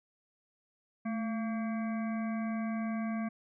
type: harmonic tone with a mistuned harmonic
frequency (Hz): 227.9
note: A#3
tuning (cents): -39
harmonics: 1 / 3 / 5 / 7 / 9 / 10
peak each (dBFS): -32 / -42 / -46 / -49 / -51 / -52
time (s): 1.05-3.29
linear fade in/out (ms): 10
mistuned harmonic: 1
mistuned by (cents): -66
effects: none